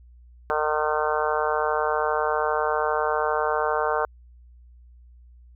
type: harmonic tone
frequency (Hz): 152.5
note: D#3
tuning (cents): -34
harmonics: 3 / 4 / 5 / 6 / 7 / 8 / 9 / 10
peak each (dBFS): -27 / -28 / -29 / -30 / -30 / -31 / -32 / -32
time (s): 0.5-4.05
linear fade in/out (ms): 0
effects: added 60 Hz sine -47 dBFS peak until 5.55 s